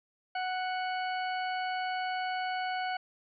harmonic tone, 740 Hz, F#5, in tune, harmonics 1 / 2 / 3 / 4 / 6, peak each -32 / -38 / -42 / -44 / -48 dBFS, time 0.35-2.97 s, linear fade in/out 5 ms, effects none

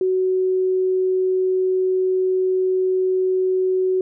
sine tone, 372.9 Hz, F#4, 14 cents sharp, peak -16 dBFS, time 0.01-4.01 s, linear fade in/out 2 ms, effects none

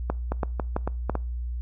two click trains, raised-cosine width 1 ms, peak -13 / -11 dBFS, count 4 / 4, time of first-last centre 0.32-1.153 / 0.1-1.097 s, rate 3.6 / 3.01 Hz, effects noise-tail reverb RT60 0.4 s tail -24 dB re dry + added 60 Hz sine -28 dBFS peak until 1.61 s

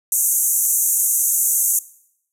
white band-pass noise, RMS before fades -18 dBFS, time 0.12-1.79 s, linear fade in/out 2 ms, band 6200 to 14000 Hz, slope 96 dB/octave, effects noise-tail reverb RT60 0.7 s tail -19 dB re dry

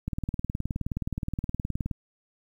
click train, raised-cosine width 5 ms, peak -17 dBFS, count 36, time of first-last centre 0.08-1.912 s, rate 19.1 Hz, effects 9-bit

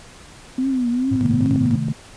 sine tone with vibrato, 253 Hz, B3, 42 cents sharp, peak -17 dBFS, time 0.58-1.76 s, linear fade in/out 5 ms, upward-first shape triangle, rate 2.4 Hz, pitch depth 130 cents each way
triangle tone with tremolo, 108 Hz, A2, 32 cents flat, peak -17 dBFS, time 1.11-1.76 s, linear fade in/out 10 ms, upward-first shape square, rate 10 Hz, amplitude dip 75%
sine chord, A diminished, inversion first, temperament equal, 130.81 / 155.56 / 220 Hz, C3 / Eb3 / A3, 0 / 0 / 0 cents, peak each -24 dBFS, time 1.22-1.93 s, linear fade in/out 10 ms
clicks, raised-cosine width 2 ms, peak -20 dBFS, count 3, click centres 1.407 / 1.559 / 1.884 s
effects pink hiss -43 dBFS RMS until 2.16 s + resampled to 22050 Hz

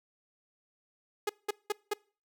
sawtooth tone bursts, 416.7 Hz, G#4, 6 cents sharp, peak -24 dBFS, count 4, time 1.27-1.936 s, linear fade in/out 5 ms, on 24 ms, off 190 ms, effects noise-tail reverb RT60 0.4 s tail -25 dB re dry

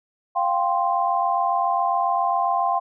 sine chord, F suspended second, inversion none, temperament just, 698.5 / 785.8 / 1047.7 Hz, F5 / G5 / C6, 0 / +4 / +2 cents, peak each -23 dBFS, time 0.35-2.8 s, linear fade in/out 20 ms, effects none

